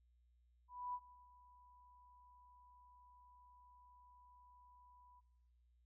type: tone with ADSR envelope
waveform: sine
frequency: 987.8 Hz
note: B5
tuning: in tune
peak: -40 dBFS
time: 0.68-5.21 s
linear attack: 260 ms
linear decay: 56 ms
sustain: -24 dB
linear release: 24 ms
effects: noise-tail reverb RT60 1.0 s tail -19 dB re dry + added 60 Hz sine -70 dBFS peak until 5.85 s